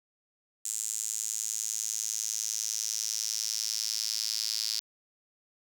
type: tone with high-pass filter sweep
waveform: sawtooth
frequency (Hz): 110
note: A2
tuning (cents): 0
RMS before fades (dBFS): -33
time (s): 0.65-4.8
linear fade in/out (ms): 5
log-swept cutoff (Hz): 7400 to 4900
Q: 5.2
effects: none